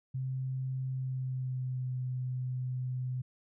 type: tone with pitch glide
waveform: sine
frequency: 130.81 to 127.23 Hz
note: C3 to C3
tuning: 0 to -48 cents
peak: -32 dBFS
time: 0.14-3.22 s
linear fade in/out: 10 ms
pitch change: -48 cents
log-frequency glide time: 0.89-1.96 s
effects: none